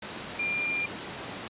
sine tone in noise, 2394 Hz, D7, 33 cents sharp, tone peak -27 dBFS, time 0.39-0.86 s, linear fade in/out 5 ms, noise pink, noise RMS -37 dBFS, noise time 0.02-1.48 s, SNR +7 dB, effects high-pass 150 Hz 12 dB/octave + resampled to 8000 Hz

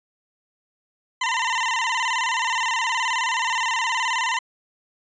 20% pulse tone with vibrato, 963 Hz, B5, 44 cents flat, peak -16 dBFS, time 1.21-4.39 s, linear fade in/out 5 ms, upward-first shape square, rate 19 Hz, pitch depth 92 cents each way, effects resampled to 16000 Hz

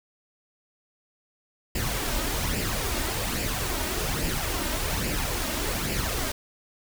pink noise with flanger, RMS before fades -28 dBFS, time 1.75-6.32 s, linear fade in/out 5 ms, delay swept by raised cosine 0.4 to 3.3 ms, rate 1.2 Hz, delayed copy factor +0.55, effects none

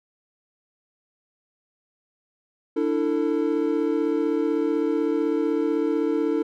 triangle chord, D suspended second, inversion none, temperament equal with one note detuned, 293.7 / 329.6 / 447.9 Hz, D4 / E4 / A4, 0 / 0 / +31 cents, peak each -23 dBFS, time 2.76-6.43 s, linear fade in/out 10 ms, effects none

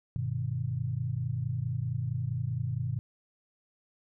sine chord, G augmented, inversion none, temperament just, 98 / 122.5 / 153.12 Hz, G2 / B2 / D#3, 0 / -14 / -27 cents, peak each -36 / -31 / -36 dBFS, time 0.16-2.99 s, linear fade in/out 0 ms, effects none

